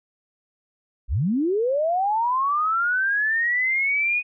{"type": "linear sweep", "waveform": "sine", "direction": "up", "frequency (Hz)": [39.08, 2489], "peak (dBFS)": -19, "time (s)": [1.08, 4.23], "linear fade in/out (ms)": 50, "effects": []}